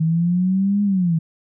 sine linear two-way sweep, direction up then down, 157.7 to 206.3 to 157.7 Hz, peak -15 dBFS, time 0-1.19 s, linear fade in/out 10 ms, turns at 0.83 s, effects none

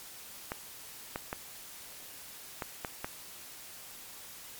clicks, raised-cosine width 0.5 ms, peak -19 dBFS, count 6, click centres 0.519 / 1.159 / 1.329 / 2.622 / 2.848 / 3.045 s, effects white hiss -48 dBFS RMS until 4.59 s + MP3 96 kbps

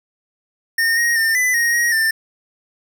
square tone with pitch steps, 1829 / 1876 / 1805 / 2001 / 1871 / 1890 / 1788 Hz, A#6 / A#6 / A6 / B6 / A#6 / A#6 / A6, -33 / +11 / +44 / +22 / +6 / +23 / +27 cents, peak -15 dBFS, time 0.78-2.11 s, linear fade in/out 5 ms, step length 190 ms, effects 8-bit

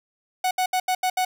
45% pulse tone bursts at uneven times, 740 Hz, F#5, in tune, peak -20 dBFS, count 6, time 0.44-0.51 / 0.58-0.66 / 0.73-0.8 / 0.88-0.95 / 1.03-1.1 / 1.17-1.25 s, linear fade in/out 5 ms, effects none

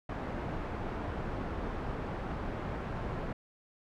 pink low-pass noise, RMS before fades -37 dBFS, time 0.09-3.33 s, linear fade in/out 5 ms, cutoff 1300 Hz, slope 12 dB/octave, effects none

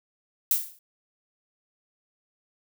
violet noise with exponential decay, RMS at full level -19 dBFS, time 0.51-0.79 s, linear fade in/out 2 ms, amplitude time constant 59 ms, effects none

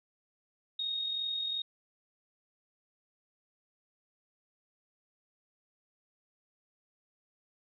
sine tone with amplitude modulation, 3729 Hz, A#7, in tune, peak -30 dBFS, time 0.79-1.62 s, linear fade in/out 5 ms, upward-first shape sine, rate 42.6 Hz, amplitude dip 40%, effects none

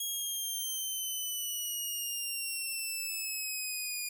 10% pulse exponential sweep, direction down, 3300 to 2435 Hz, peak -26 dBFS, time 0-4.09 s, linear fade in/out 5 ms, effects none

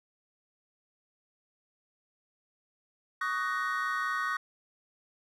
triangle chord, D# minor seventh, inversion third, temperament just, 1120.1 / 1244.5 / 1493.4 / 1866.8 Hz, C#6 / D#6 / F#6 / A#6, +18 / 0 / +16 / +2 cents, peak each -33 dBFS, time 3.21-4.37 s, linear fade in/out 5 ms, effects none

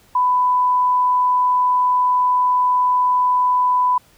sine tone, 997 Hz, B5, 16 cents sharp, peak -13 dBFS, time 0.15-3.98 s, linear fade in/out 5 ms, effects pink hiss -53 dBFS RMS until 4.17 s

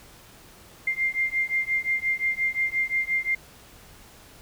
sine beating tone pair, 2100 / 2105.7 Hz, C7 / C7, +6 / +10 cents, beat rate 5.7 Hz, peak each -26 dBFS, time 0.87-3.35 s, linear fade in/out 5 ms, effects pink hiss -50 dBFS RMS until 4.41 s

